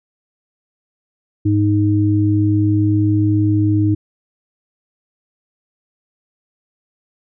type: tone pair together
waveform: sine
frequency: 103.83 / 311.1 Hz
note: G#2 / D#4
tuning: 0 / 0 cents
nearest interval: octave + perfect fifth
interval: 1900 cents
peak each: -14 / -15 dBFS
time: 1.45-3.95 s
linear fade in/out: 10 ms
effects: none